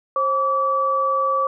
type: tone pair together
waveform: sine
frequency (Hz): 534 / 1150.6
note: C5 / D6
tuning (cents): +35 / -36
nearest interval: octave + minor second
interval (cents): 1329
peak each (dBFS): -23 / -18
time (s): 0.16-1.47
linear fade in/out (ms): 2
effects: none